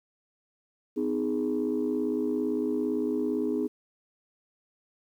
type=chord; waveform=sine; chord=G# minor; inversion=first; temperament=equal with one note detuned; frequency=253.4 / 311.1 / 415.3 Hz; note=B3 / D#4 / G#4; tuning=+45 / 0 / 0 cents; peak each=-29 dBFS; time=0.96-3.68 s; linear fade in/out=20 ms; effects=tanh soft clip ceiling -19 dBFS + 10-bit